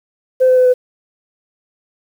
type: tone with pitch steps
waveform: sine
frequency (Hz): 515 / 510.6 / 506.2 / 501.8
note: C5 / C5 / B4 / B4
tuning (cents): -28 / -42 / +43 / +28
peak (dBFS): -6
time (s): 0.4-0.74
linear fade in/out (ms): 20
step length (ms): 85
effects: tanh soft clip ceiling -4 dBFS + 7-bit